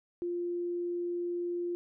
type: tone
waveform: sine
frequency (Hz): 349.2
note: F4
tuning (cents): 0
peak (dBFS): -31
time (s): 0.22-1.75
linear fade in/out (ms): 0
effects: none